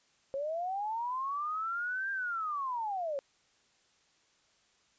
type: linear two-way sweep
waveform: sine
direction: up then down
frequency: 534 to 1603 to 534 Hz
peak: -32 dBFS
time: 0.34-3.19 s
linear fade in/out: 0 ms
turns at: 2.11 s
effects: white hiss -69 dBFS RMS until 4.98 s + resampled to 16000 Hz